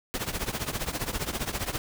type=noise with tremolo; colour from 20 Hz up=pink; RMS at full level=-28 dBFS; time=0.14-1.78 s; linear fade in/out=0 ms; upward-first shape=triangle; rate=15 Hz; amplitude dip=90%; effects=none